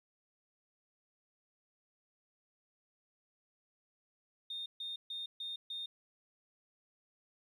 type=tone bursts; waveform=sine; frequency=3660 Hz; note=A#7; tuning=32 cents flat; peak=-38 dBFS; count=5; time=4.5-5.86 s; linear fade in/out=5 ms; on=160 ms; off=140 ms; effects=tanh soft clip ceiling -34 dBFS + 12-bit